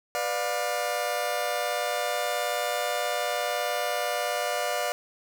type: chord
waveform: sawtooth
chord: B diminished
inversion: none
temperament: just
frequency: 493.9 / 592.7 / 711.2 Hz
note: B4 / D5 / F5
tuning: 0 / +16 / +31 cents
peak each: -30 / -26 / -26 dBFS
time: 0.15-4.92 s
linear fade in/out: 0 ms
effects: none